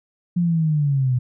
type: linear sweep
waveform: sine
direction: down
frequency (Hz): 177.4 to 122.1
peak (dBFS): -16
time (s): 0.36-1.19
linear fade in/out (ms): 10
effects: none